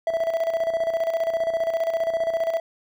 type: tone with tremolo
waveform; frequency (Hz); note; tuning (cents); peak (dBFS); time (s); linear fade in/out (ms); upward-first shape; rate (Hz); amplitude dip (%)
triangle; 659.3; E5; 0; -17; 0.07-2.6; 2; square; 15; 60
effects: none